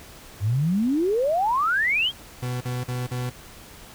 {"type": "exponential sweep", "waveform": "sine", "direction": "up", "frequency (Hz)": [94.2, 3330], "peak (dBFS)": -19, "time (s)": [0.4, 2.12], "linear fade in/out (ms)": 50}
{"type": "tone bursts", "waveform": "40% pulse", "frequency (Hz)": 124.6, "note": "B2", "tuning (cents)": 16, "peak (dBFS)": -25, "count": 4, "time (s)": [2.42, 3.3], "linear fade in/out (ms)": 10, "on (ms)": 190, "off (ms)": 40}
{"effects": ["pink hiss -45 dBFS RMS until 3.94 s"]}